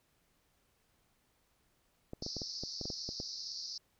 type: clicks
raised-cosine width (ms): 2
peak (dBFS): -28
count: 11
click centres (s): 2.134 / 2.224 / 2.264 / 2.367 / 2.418 / 2.636 / 2.813 / 2.855 / 2.902 / 3.09 / 3.201
type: band-pass noise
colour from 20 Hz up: white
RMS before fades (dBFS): -43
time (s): 2.22-3.78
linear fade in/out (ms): 5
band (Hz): 4300 to 5600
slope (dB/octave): 96
effects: pink hiss -74 dBFS RMS until 3.99 s